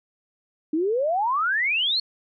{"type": "exponential sweep", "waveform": "sine", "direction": "up", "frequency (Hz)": [298.6, 4399], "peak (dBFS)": -20, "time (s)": [0.73, 2], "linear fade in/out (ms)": 5, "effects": []}